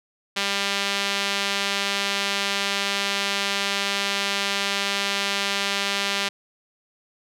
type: tone with band-pass filter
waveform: sawtooth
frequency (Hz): 199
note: G3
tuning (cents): +26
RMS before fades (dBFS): -25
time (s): 0.36-6.29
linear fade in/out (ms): 10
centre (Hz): 3400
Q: 1.1
effects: none